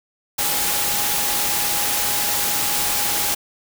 sine tone in noise, 825 Hz, G#5, 12 cents flat, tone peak -31 dBFS, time 0.38-3.35 s, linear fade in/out 10 ms, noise white, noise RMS -21 dBFS, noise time 0.38-3.35 s, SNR -13 dB, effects none

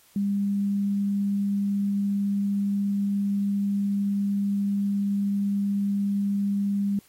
sine tone, 200.5 Hz, G3, 39 cents sharp, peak -22 dBFS, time 0.16-6.99 s, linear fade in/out 2 ms, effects white hiss -58 dBFS RMS until 7.08 s + AAC 48 kbps

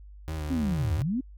35% pulse tone with vibrato, 77.2 Hz, D#2, 13 cents flat, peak -29 dBFS, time 0.28-1.02 s, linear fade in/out 0 ms, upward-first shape triangle, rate 4.3 Hz, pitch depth 62 cents each way
sine linear two-way sweep, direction down then up, 274.6 to 76.6 to 274.6 Hz, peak -25 dBFS, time 0.5-1.21 s, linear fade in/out 10 ms, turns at 0.95 s
effects added 50 Hz sine -44 dBFS peak until 1.37 s

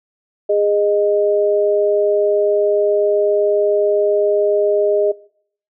sine tone pair together, 410.6 / 618 Hz, G#4 / D#5, -20 / -12 cents, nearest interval perfect fifth, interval 708 cents, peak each -15 dBFS, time 0.49-5.12 s, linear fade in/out 10 ms, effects noise-tail reverb RT60 0.6 s tail -22 dB re dry

